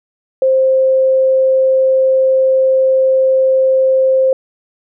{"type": "tone", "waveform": "sine", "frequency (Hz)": 526, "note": "C5", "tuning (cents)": 9, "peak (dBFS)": -8, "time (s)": [0.42, 4.33], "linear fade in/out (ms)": 2, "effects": []}